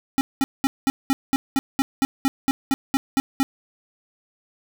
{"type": "tone bursts", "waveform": "square", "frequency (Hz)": 270.5, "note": "C#4", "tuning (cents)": -42, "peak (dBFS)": -17, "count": 15, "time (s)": [0.18, 3.43], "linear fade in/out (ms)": 0, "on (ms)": 30, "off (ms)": 200, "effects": []}